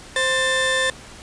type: tone pair together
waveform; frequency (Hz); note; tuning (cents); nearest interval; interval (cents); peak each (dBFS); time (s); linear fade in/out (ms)
30% pulse; 523.3 / 1780.1; C5 / A6; 0 / +20; octave + major sixth; 2120; -20 / -17; 0.16-0.9; 2
effects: pink hiss -41 dBFS RMS until 1.22 s + resampled to 22050 Hz